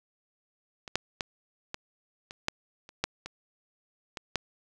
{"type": "clicks", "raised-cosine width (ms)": 0.2, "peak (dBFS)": [-23, -8, -13, -17, -24, -9, -30, -9, -21, -19, -10], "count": 11, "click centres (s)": [0.878, 0.956, 1.208, 1.744, 2.309, 2.484, 2.891, 3.04, 3.26, 4.172, 4.357], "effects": []}